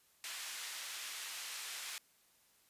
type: band-pass noise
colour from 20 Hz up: pink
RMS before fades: -45 dBFS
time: 0.24-1.98 s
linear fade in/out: 0 ms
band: 1800 to 12000 Hz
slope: 12 dB/octave
effects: white hiss -70 dBFS RMS until 2.69 s + resampled to 32000 Hz